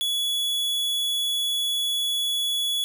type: tone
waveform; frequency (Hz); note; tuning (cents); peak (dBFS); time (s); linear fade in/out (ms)
45% pulse; 3392; G#7; +36; -23; 0.01-2.84; 0
effects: none

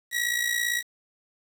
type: tone with amplitude modulation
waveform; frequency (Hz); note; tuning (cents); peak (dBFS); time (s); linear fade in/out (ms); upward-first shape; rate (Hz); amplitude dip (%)
sawtooth; 1918; A#6; +49; -18; 0.11-0.83; 50; sine; 57.8; 65
effects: 8-bit

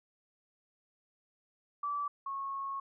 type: tone pair in turn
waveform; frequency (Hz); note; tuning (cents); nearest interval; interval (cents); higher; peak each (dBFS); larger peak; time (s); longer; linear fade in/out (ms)
sine; 1157 / 1095.9; D6 / C#6; -26 / -20; minor second; 94; first; -32 / -35; first; 1.83-2.08 / 2.26-2.8; second; 5
effects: none

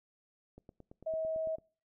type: click train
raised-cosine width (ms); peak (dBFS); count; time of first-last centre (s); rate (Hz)
2; -38; 10; 0.58-1.584; 8.96
type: tone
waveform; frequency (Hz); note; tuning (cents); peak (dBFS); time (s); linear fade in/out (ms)
sine; 640; D#5; +49; -32; 1.06-1.56; 10
effects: noise-tail reverb RT60 0.4 s tail -24 dB re dry

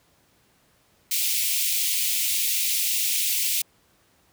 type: high-pass noise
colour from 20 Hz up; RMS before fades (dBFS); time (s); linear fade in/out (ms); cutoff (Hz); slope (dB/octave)
white; -24; 1.11-3.62; 5; 2200; 48
effects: pink hiss -62 dBFS RMS until 4.32 s + high-pass 60 Hz 12 dB/octave

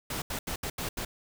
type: noise bursts at uneven times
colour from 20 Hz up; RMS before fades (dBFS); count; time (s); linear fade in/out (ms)
pink; -34; 6; 0.1-0.22 / 0.3-0.39 / 0.47-0.56 / 0.63-0.7 / 0.78-0.89 / 0.97-1.05; 5
effects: none

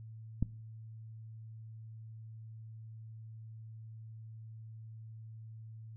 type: click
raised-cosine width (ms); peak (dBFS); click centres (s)
5; -18; 0.426
effects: noise-tail reverb RT60 0.5 s tail -21 dB re dry + added 111 Hz sine -46 dBFS peak until 5.96 s

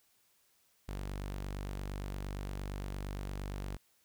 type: tone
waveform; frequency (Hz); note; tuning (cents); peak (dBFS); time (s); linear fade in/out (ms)
sawtooth; 48.68; G1; -11; -34; 0.88-3.77; 10
effects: white hiss -71 dBFS RMS until 4.04 s

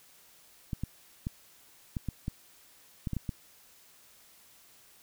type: clicks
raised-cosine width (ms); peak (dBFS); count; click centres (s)
5; -20; 10; 0.732 / 0.836 / 1.269 / 1.968 / 2.087 / 2.281 / 3.072 / 3.133 / 3.167 / 3.292
effects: white hiss -59 dBFS RMS until 5.02 s

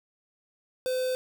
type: tone with quantisation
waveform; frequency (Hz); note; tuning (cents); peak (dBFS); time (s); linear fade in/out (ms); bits
triangle; 511; C5; -41; -24; 0.86-1.15; 0; 6
effects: none

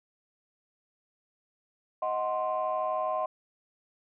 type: chord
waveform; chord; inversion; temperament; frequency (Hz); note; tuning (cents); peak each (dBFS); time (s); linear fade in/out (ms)
sine; C diminished; first; equal with one note detuned; 627.7 / 740 / 1046.5; Eb5 / Gb5 / C6; +15 / 0 / 0; -30 / -32 / -31; 2.02-3.26; 5
effects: tanh soft clip ceiling -20 dBFS

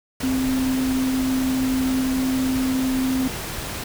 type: tone in noise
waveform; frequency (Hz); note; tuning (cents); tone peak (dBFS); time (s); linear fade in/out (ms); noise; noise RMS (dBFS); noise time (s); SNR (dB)
sine; 260.6; C4; -7; -19; 0.23-3.28; 5; pink; -30; 0.2-3.84; +8
effects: none

